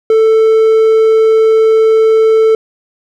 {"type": "tone", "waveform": "triangle", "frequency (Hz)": 442.4, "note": "A4", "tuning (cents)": 9, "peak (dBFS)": -3, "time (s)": [0.1, 2.55], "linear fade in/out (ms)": 2, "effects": []}